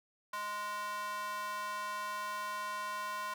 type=tone with high-pass filter; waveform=square; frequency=207.7 Hz; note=G#3; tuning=in tune; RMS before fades=-39 dBFS; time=0.33-3.34 s; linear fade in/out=5 ms; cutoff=1100 Hz; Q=3.5; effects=none